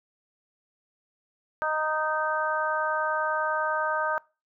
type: harmonic tone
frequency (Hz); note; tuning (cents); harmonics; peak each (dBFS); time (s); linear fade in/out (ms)
310; D#4; -6; 2 / 3 / 4 / 5; -30 / -30 / -30 / -30; 1.62-4.18; 0
effects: noise-tail reverb RT60 0.3 s tail -23 dB re dry